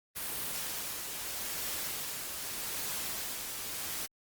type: noise with tremolo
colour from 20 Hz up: white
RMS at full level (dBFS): -36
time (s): 0.15-4.07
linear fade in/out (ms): 20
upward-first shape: triangle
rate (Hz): 0.81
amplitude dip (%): 35
effects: Opus 32 kbps